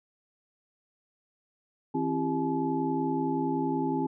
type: tone cluster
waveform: sine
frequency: 160.8 / 266.3 / 337 / 397.5 / 857 Hz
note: E3 / C4 / E4 / G4 / A5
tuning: -43 / +31 / +38 / +24 / -46 cents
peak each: -36 / -29 / -33 / -34 / -33 dBFS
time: 1.94-4.07 s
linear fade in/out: 10 ms
effects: none

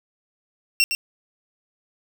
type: tone with echo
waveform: 25% pulse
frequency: 2729 Hz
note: F7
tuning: 41 cents flat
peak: -11 dBFS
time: 0.8-0.84 s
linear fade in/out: 0 ms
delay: 110 ms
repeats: 1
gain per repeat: -7 dB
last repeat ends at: 0.95 s
effects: none

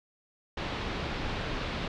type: low-pass noise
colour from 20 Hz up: pink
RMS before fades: -34 dBFS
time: 0.57-1.88 s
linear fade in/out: 5 ms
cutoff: 4100 Hz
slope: 24 dB/octave
effects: none

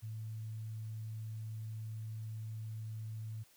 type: tone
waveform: sine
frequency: 110 Hz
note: A2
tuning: in tune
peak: -40 dBFS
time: 0.02-3.44 s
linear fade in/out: 20 ms
effects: white hiss -66 dBFS RMS until 3.56 s

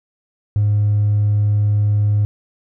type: tone with hard clipping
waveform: sine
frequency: 103.83 Hz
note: G#2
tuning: in tune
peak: -13 dBFS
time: 0.56-2.25 s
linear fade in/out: 0 ms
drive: 1 dB
effects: none

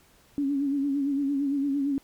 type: tone with vibrato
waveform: sine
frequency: 279.9 Hz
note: C#4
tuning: 17 cents sharp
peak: -23 dBFS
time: 0.38-1.98 s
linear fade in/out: 0 ms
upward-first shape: sine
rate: 8.8 Hz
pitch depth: 58 cents each way
effects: pink hiss -59 dBFS RMS until 2.03 s + MP3 96 kbps

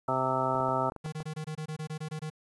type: harmonic tone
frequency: 130.81 Hz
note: C3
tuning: in tune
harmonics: 1 / 2 / 3 / 4 / 5 / 6 / 7 / 9 / 10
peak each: -36 / -37 / -37 / -37 / -32 / -37 / -32 / -38 / -32 dBFS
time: 0.08-0.9 s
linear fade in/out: 5 ms
type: clicks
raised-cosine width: 1 ms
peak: -27 dBFS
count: 7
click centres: 0.552 / 0.603 / 0.688 / 0.921 / 0.963 / 1.061 / 1.204 s
type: tone bursts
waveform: square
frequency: 155.3 Hz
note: D#3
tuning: 3 cents flat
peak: -35 dBFS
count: 12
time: 1.04-2.301 s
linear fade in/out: 10 ms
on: 84 ms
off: 23 ms
effects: resampled to 24000 Hz + 10-bit

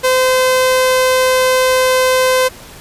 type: tone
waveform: sawtooth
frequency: 514 Hz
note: C5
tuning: 31 cents flat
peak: -6 dBFS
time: 0.03-2.49 s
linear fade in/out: 20 ms
effects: pink hiss -36 dBFS RMS until 2.8 s + resampled to 32000 Hz

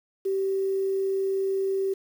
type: tone with quantisation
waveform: sine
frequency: 387.1 Hz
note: G4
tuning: 22 cents flat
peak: -23 dBFS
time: 0.25-1.94 s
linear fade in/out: 10 ms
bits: 8
effects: none

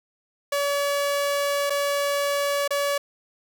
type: tone with dropouts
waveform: sawtooth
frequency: 569 Hz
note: C#5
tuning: 45 cents sharp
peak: -18 dBFS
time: 0.52-2.98 s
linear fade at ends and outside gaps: 5 ms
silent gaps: 1.698-1.703 / 2.678-2.706 s
effects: none

